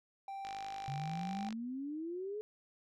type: tone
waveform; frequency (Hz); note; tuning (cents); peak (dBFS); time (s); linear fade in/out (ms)
triangle; 784; G5; 0; -39; 0.28-1.49; 2
type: click train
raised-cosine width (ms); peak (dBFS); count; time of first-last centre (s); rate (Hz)
0.2; -30; 56; 0.45-1.526; 51.1
type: exponential sweep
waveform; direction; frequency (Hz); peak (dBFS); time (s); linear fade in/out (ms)
sine; up; 135.6 to 432.8; -38; 0.88-2.41; 0
effects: none